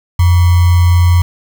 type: tone with sample-and-hold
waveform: sine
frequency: 87.7 Hz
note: F2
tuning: 8 cents sharp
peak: -5 dBFS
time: 0.19-1.22 s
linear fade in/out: 5 ms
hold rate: 1050 Hz
effects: none